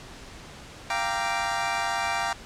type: chord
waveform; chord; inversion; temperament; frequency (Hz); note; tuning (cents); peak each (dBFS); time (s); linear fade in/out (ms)
25% pulse; G minor seventh; third; equal with one note detuned; 687.6 / 784 / 932.3 / 1174.7; F5 / G5 / Bb5 / D6; -27 / 0 / 0 / 0; -28 / -26 / -27 / -29; 0.9-2.33; 2
effects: pink hiss -44 dBFS RMS until 2.45 s + low-pass 7000 Hz 12 dB/octave